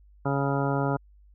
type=harmonic tone; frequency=139.1 Hz; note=C#3; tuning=6 cents sharp; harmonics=1 / 2 / 3 / 4 / 5 / 6 / 7 / 9 / 10; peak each=-27 / -30 / -32 / -33 / -34 / -35 / -35 / -37 / -37 dBFS; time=0.25-0.97 s; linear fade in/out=10 ms; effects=added 50 Hz sine -52 dBFS peak until 1.34 s